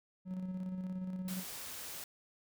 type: tone with tremolo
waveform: triangle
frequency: 185 Hz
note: F#3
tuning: in tune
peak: -34 dBFS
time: 0.25-1.44 s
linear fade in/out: 50 ms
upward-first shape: square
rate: 17 Hz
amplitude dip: 35%
type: noise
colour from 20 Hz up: white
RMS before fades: -45 dBFS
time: 1.28-2.04 s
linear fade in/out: 2 ms
effects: none